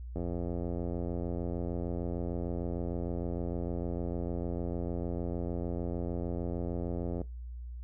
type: click train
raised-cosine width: 2 ms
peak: -23 dBFS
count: 612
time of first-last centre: 0.16-7.215 s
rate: 86.6 Hz
effects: noise-tail reverb RT60 0.2 s tail -19 dB re dry + added 60 Hz sine -39 dBFS peak until 7.83 s